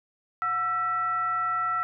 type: tone with frequency modulation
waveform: sine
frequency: 1335 Hz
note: E6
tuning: 22 cents sharp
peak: -24 dBFS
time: 0.42-1.83 s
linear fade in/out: 0 ms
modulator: 609 Hz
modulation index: 0.47
effects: none